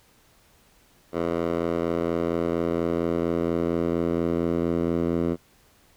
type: tone with band-pass filter sweep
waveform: 10% pulse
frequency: 84.3 Hz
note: E2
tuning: 39 cents sharp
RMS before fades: -25 dBFS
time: 1.12-5.37 s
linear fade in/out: 50 ms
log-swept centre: 570 to 300 Hz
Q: 0.91
effects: pink hiss -59 dBFS RMS until 5.96 s